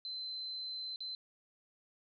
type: tone with dropouts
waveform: sine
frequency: 4069 Hz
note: C8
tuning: 49 cents flat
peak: -39 dBFS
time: 0.05-1.15 s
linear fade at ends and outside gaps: 1 ms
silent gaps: 0.96-1.005 s
effects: none